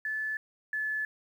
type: tone pair in turn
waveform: sine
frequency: 1736 / 1727.4 Hz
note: A6 / A6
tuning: -24 / -32 cents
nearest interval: unison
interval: 8 cents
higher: first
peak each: -30 / -29 dBFS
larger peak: second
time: 0.05-0.37 / 0.73-1.05 s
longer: neither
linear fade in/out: 2 ms
effects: 10-bit